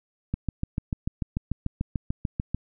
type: click train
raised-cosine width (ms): 5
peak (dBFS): -14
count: 16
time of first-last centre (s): 0.34-2.546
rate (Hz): 6.8
effects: none